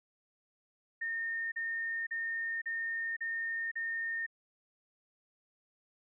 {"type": "tone bursts", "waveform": "sine", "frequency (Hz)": 1828, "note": "A#6", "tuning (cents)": -34, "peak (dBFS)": -33, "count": 6, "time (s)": [1.01, 4.265], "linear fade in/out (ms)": 10, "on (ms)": 510, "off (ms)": 39, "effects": []}